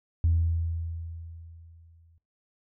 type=tone with exponential decay; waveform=sine; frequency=83 Hz; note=E2; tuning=12 cents sharp; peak=-18 dBFS; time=0.24-2.18 s; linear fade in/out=0 ms; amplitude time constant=420 ms; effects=noise-tail reverb RT60 0.2 s tail -19 dB re dry + tanh soft clip ceiling -15 dBFS